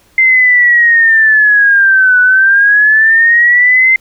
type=linear two-way sweep; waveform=sine; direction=down then up; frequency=2085 to 1480 to 2085 Hz; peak=-4 dBFS; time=0.18-3.96 s; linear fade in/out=2 ms; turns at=2.2 s; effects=pink hiss -49 dBFS RMS until 4 s